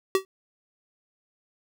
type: tone with exponential decay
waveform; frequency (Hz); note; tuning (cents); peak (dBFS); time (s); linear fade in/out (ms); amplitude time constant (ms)
square; 382.7; G4; -42; -16; 0.15-0.25; 1; 21
effects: none